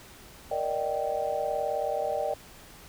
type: chord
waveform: sine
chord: Eb major seventh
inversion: second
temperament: just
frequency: 466.7 / 583.4 / 622.3 / 777.8 Hz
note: Bb4 / D5 / Eb5 / G5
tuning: +2 / -12 / 0 / -14 cents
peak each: -35 / -31 / -32 / -32 dBFS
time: 0.51-2.34 s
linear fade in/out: 5 ms
effects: pink hiss -50 dBFS RMS until 2.88 s